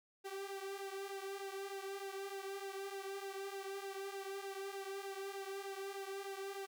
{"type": "tone with flanger", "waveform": "sawtooth", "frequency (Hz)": 392, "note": "G4", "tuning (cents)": 0, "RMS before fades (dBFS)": -45, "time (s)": [0.24, 6.67], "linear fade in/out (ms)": 20, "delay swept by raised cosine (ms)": [1.6, 4.2], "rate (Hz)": 3.3, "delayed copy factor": -0.75, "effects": []}